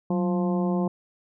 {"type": "harmonic tone with a mistuned harmonic", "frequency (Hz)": 175.5, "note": "F3", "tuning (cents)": 9, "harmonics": [1, 2, 3, 4, 5, 6], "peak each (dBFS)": [-23, -29, -33, -35, -37, -39], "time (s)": [0.1, 0.88], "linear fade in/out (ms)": 5, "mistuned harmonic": 1, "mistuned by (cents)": 92, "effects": []}